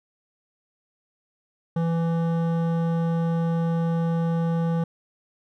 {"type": "tone with hard clipping", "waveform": "sine", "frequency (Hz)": 166.5, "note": "E3", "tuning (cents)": 18, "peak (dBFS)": -23, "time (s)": [1.76, 4.84], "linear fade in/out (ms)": 5, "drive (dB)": 13, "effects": []}